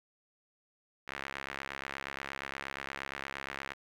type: tone with band-pass filter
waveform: sawtooth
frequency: 68.5 Hz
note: C#2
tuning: 20 cents flat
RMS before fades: -42 dBFS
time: 1.07-3.74 s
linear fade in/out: 20 ms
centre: 1900 Hz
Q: 1.7
effects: 10-bit